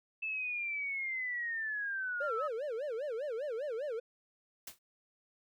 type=linear sweep; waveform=sine; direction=down; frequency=2637 to 1255 Hz; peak=-34 dBFS; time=0.22-2.48 s; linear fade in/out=10 ms
type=tone with vibrato; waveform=triangle; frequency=516 Hz; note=C5; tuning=24 cents flat; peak=-33 dBFS; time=2.2-4 s; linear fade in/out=10 ms; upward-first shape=sine; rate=5 Hz; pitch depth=280 cents each way
type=noise with exponential decay; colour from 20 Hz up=white; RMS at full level=-40 dBFS; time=4.67-4.79 s; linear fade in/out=5 ms; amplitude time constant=26 ms
effects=none